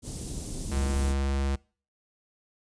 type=band-stop noise; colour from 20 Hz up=pink; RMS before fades=-35 dBFS; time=0.02-1.15 s; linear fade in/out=50 ms; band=340 to 7200 Hz; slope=12 dB/octave
type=tone; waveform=square; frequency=68.6 Hz; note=C#2; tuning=17 cents flat; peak=-26 dBFS; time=0.71-1.56 s; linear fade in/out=10 ms
effects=noise-tail reverb RT60 0.4 s tail -24 dB re dry + resampled to 22050 Hz